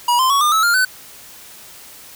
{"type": "tone with pitch steps", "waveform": "square", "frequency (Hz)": [963, 1038.1, 1119, 1206.3, 1300.4, 1401.8, 1511.1], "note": ["B5", "C6", "C#6", "D6", "E6", "F6", "F#6"], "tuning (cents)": [-44, -14, 16, 46, -24, 6, 36], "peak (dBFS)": -13, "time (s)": [0.08, 0.85], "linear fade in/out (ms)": 5, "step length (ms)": 110, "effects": ["white hiss -40 dBFS RMS until 2.15 s"]}